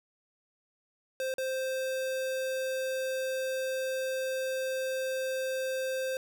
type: tone with dropouts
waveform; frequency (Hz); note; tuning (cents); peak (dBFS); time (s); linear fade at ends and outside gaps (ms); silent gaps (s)
square; 523.3; C5; 0; -31; 1.2-6.17; 1; 1.34-1.382
effects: none